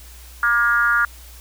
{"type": "tone with frequency modulation", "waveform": "sine", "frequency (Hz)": 1421, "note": "F6", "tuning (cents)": 30, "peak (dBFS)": -14, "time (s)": [0.43, 1.05], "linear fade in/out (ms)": 2, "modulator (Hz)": 236, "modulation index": 0.96, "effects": ["added 60 Hz sine -40 dBFS peak until 1.4 s", "white hiss -45 dBFS RMS until 1.4 s"]}